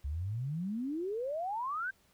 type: exponential sweep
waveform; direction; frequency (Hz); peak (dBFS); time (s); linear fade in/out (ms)
sine; up; 66.4 to 1596; -33; 0.04-1.91; 10
effects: pink hiss -68 dBFS RMS until 2.13 s